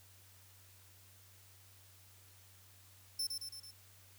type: tone with echo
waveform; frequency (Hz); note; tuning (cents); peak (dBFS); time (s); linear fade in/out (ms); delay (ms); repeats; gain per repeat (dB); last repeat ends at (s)
sawtooth; 5330; E8; +18; -32; 3.19-3.27; 5; 110; 4; -4; 3.71
effects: added 95 Hz sine -63 dBFS peak until 4.18 s + white hiss -63 dBFS RMS until 4.18 s